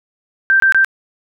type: tone bursts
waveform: sine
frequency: 1568 Hz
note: G6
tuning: in tune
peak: -8 dBFS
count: 3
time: 0.5-0.846 s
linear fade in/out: 0 ms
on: 100 ms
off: 23 ms
effects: none